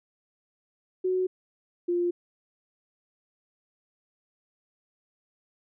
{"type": "tone pair in turn", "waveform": "sine", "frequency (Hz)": [370, 349.9], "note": ["F#4", "F4"], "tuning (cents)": [0, 3], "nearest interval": "minor second", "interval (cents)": 97, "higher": "first", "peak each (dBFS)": -23, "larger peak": "neither", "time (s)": [[1.04, 1.27], [1.88, 2.11]], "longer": "neither", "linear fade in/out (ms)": 10, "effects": []}